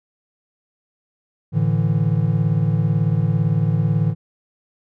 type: chord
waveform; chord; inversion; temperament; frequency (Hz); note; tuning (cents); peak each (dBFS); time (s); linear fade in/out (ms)
triangle; A suspended fourth; none; equal; 110 / 146.83 / 164.81; A2 / D3 / E3; 0 / 0 / 0; -18; 1.52-4.15; 50
effects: none